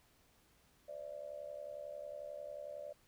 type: tone with amplitude modulation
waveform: sine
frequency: 587.3 Hz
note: D5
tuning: in tune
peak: -40 dBFS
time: 0.88-2.93 s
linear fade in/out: 10 ms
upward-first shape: sine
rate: 71.1 Hz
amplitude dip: 85%
effects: pink hiss -70 dBFS RMS until 3.07 s